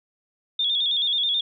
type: tone with vibrato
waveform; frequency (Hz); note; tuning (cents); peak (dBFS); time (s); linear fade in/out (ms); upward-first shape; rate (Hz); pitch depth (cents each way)
sine; 3484; A7; -18; -20; 0.59-1.41; 5; square; 9.3; 63
effects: none